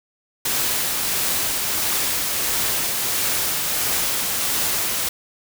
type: noise with tremolo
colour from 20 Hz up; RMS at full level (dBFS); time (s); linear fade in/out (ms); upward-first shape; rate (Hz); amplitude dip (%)
white; -21; 0.45-5.09; 5; triangle; 1.5; 25
effects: none